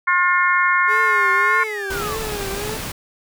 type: harmonic tone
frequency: 356.8 Hz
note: F4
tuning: 37 cents sharp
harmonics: 3 / 4 / 5 / 6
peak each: -18 / -19 / -20 / -21 dBFS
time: 0.07-1.64 s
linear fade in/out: 10 ms
type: tone with vibrato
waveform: 40% pulse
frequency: 415.3 Hz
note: G#4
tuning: in tune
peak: -26 dBFS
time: 0.87-2.79 s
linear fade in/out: 50 ms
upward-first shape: triangle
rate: 1.7 Hz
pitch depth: 130 cents each way
type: exponential sweep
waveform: sine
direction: down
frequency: 2400 to 1046.5 Hz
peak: -26 dBFS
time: 1.59-2.19 s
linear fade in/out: 50 ms
type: noise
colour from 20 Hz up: pink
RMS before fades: -28 dBFS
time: 1.9-2.92 s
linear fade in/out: 5 ms
effects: none